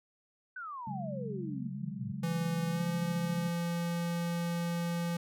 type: exponential sweep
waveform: sine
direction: down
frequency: 1540 to 103.4 Hz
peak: -39 dBFS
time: 0.56-2.12 s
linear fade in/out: 5 ms
type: chord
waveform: sine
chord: C# suspended fourth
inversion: none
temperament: equal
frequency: 138.59 / 185 / 207.7 Hz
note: C#3 / F#3 / G#3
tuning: 0 / 0 / 0 cents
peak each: -40 / -41 / -41 dBFS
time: 0.87-3.49 s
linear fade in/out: 5 ms
type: tone with pitch glide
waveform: square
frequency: 166.8 to 170.99 Hz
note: E3 to F3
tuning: +21 to -36 cents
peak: -32 dBFS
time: 2.23-5.17 s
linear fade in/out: 5 ms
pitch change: +43 cents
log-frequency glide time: 2.7-2.82 s
effects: none